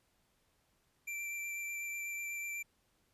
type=tone with vibrato; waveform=square; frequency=2349 Hz; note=D7; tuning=in tune; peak=-39 dBFS; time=1.07-2.63 s; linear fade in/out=10 ms; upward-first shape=sine; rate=8.1 Hz; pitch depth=11 cents each way; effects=pink hiss -75 dBFS RMS until 3.13 s + resampled to 32000 Hz